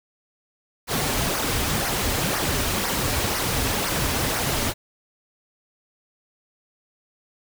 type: noise with flanger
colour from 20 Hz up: pink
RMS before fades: -24 dBFS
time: 0.87-4.74 s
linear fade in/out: 50 ms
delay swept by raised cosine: 0.26 to 6.16 ms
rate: 2 Hz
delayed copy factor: -0.6
effects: none